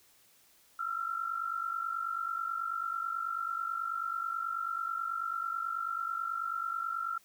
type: tone pair together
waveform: sine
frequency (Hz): 1321 / 1370.2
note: E6 / F6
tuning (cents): +3 / -33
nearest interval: minor second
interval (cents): 64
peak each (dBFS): -37 / -34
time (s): 0.79-7.18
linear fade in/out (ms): 5
effects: white hiss -64 dBFS RMS until 7.24 s